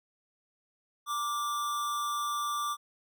square tone with amplitude modulation, 1174.7 Hz, D6, in tune, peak -29 dBFS, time 1.06-2.77 s, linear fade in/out 50 ms, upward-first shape sine, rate 247 Hz, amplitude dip 40%, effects none

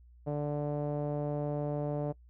sawtooth tone with low-pass filter, 146.83 Hz, D3, in tune, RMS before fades -33 dBFS, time 0.26-2.13 s, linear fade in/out 20 ms, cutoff 610 Hz, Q 2.9, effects noise-tail reverb RT60 0.1 s tail -22 dB re dry + added 60 Hz sine -54 dBFS peak until 2.29 s

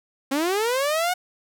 sawtooth linear sweep, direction up, 261.6 to 738 Hz, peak -17 dBFS, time 0.31-1.14 s, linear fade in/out 10 ms, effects none

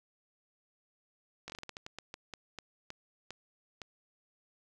slowing click train, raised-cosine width 0.2 ms, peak -25 dBFS, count 16, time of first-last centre 1.48-3.817 s, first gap 18 ms, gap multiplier 1.27, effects none

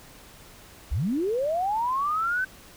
sine linear sweep, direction up, 46.2 to 1548 Hz, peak -23 dBFS, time 0.91-2.45 s, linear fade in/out 10 ms, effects pink hiss -49 dBFS RMS until 2.76 s

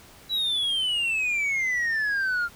sine exponential sweep, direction down, 3951 to 1383 Hz, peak -20 dBFS, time 0.29-2.49 s, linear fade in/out 50 ms, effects tanh soft clip ceiling -22 dBFS + pink hiss -50 dBFS RMS until 2.55 s

